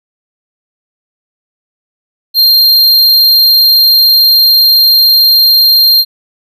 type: tone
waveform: square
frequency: 4191 Hz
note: C8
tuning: 2 cents sharp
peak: -4 dBFS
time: 2.34-6.05 s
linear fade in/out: 50 ms
effects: none